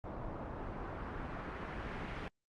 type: noise with low-pass filter sweep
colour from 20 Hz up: pink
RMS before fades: -42 dBFS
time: 0.04-2.28 s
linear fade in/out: 0 ms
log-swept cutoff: 870 to 2200 Hz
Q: 1.2
effects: Opus 24 kbps